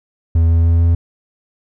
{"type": "tone with pitch steps", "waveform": "triangle", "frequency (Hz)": [82.5, 83.12, 83.75, 84.38], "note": ["E2", "E2", "E2", "E2"], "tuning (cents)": [2, 15, 28, 41], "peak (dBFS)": -7, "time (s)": [0.35, 0.95], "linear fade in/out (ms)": 5, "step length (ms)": 150, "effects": []}